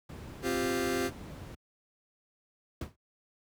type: noise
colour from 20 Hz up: brown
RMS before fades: -39 dBFS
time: 0.09-1.55 s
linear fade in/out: 5 ms
type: chord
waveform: sawtooth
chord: C suspended fourth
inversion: none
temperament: just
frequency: 261.6 / 348.8 / 392.4 Hz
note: C4 / F4 / G4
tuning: 0 / -2 / +2 cents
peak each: -29 dBFS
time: 0.42-1.11 s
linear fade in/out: 50 ms
type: noise with exponential decay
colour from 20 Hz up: brown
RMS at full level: -29 dBFS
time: 2.81-2.96 s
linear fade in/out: 5 ms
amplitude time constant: 31 ms
effects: high-pass 80 Hz 12 dB/octave